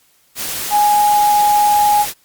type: tone in noise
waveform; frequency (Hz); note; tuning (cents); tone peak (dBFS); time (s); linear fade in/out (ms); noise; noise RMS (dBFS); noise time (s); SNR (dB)
sine; 830.6; G#5; 0; -9; 0.7-2.06; 50; white; -23; 0.35-2.14; +11
effects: white hiss -55 dBFS RMS until 2.24 s + MP3 96 kbps